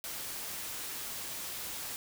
white noise, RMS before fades -40 dBFS, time 0.04-1.96 s, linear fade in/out 0 ms, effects none

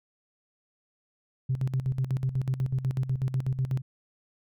sine tone with tremolo, 130.81 Hz, C3, in tune, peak -22 dBFS, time 1.49-3.82 s, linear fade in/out 10 ms, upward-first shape square, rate 8.1 Hz, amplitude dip 75%, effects tanh soft clip ceiling -19 dBFS

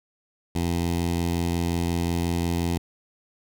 15% pulse tone with notch filter, 85.6 Hz, F2, 34 cents flat, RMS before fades -25 dBFS, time 0.55-2.78 s, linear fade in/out 5 ms, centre 1400 Hz, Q 1.4, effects none

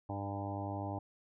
harmonic tone with a mistuned harmonic, 100 Hz, G2, 35 cents sharp, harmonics 1 / 2 / 3 / 4 / 5 / 6 / 7 / 8 / 9 / 10, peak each -40 / -48 / -43 / -52 / -53 / -46 / -48 / -44 / -49 / -53 dBFS, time 0.09-0.99 s, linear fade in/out 5 ms, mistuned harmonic 8, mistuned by +18 cents, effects none

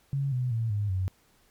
sine tone with pitch steps, 138.59 / 125.63 / 113.88 / 103.23 / 93.57 Hz, C#3 / B2 / A#2 / G#2 / F#2, 0 / +30 / -40 / -10 / +20 cents, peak -25 dBFS, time 0.13-1.08 s, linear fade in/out 0 ms, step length 190 ms, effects pink hiss -64 dBFS RMS until 1.5 s + MP3 96 kbps

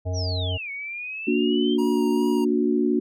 harmonic tone, 91 Hz, F#2, 28 cents flat, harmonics 1 / 3 / 5 / 7 / 9, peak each -24 / -39 / -37 / -34 / -44 dBFS, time 0.05-0.58 s, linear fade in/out 20 ms
sine exponential two-way sweep, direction down then up, 6070 to 2204 to 3195 Hz, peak -30 dBFS, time 0.13-1.78 s, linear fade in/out 50 ms, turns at 0.71 s
sine chord, Bb augmented, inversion none, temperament just, 233.1 / 291.4 / 364.2 Hz, Bb3 / D4 / F#4, 0 / -13 / -27 cents, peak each -23 dBFS, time 1.27-3 s, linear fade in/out 10 ms
square tone with vibrato, 944 Hz, A#5, 22 cents sharp, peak -33 dBFS, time 1.78-2.45 s, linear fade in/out 10 ms, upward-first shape sine, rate 2.5 Hz, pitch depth 21 cents each way
effects none

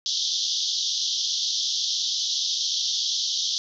pink band-pass noise, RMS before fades -26 dBFS, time 0.06-3.58 s, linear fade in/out 0 ms, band 3200 to 6200 Hz, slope 96 dB/octave, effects none

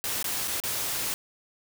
white noise with dropouts, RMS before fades -30 dBFS, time 0.04-1.14 s, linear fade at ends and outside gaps 0 ms, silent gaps 0.227-0.243 / 0.475-0.48 / 0.601-0.637 s, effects none

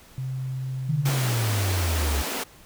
sine tone, 130.81 Hz, C3, in tune, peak -27 dBFS, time 0.18-1.09 s, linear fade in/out 0 ms
sine exponential sweep, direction down, 158.9 to 67.3 Hz, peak -22 dBFS, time 0.88-2.23 s, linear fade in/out 20 ms
pink high-pass noise, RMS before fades -30 dBFS, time 1.05-2.44 s, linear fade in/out 10 ms, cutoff 220 Hz, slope 24 dB/octave
effects pink hiss -51 dBFS RMS until 2.65 s

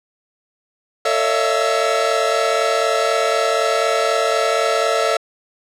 45% pulse tone cluster, 449.3 / 562 / 639 / 683 / 1318 Hz, A4 / C#5 / D#5 / F5 / E6, +36 / +24 / +46 / -39 / -1 cents, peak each -22 dBFS, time 1.05-5.17 s, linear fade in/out 5 ms, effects low-pass 8000 Hz 12 dB/octave

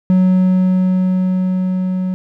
triangle tone with level ramp, 185 Hz, F#3, in tune, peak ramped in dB -6 to -14 dBFS, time 0.1-2.14 s, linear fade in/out 0 ms, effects none

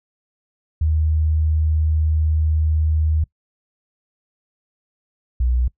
sine tone pair in turn, 78 / 61.58 Hz, D#2 / B1, +5 / -4 cents, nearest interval major third, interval 409 cents, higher first, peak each -15 dBFS, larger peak neither, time 0.81-3.24 / 5.4-5.68 s, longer first, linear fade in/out 5 ms, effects noise-tail reverb RT60 0.1 s tail -22 dB re dry

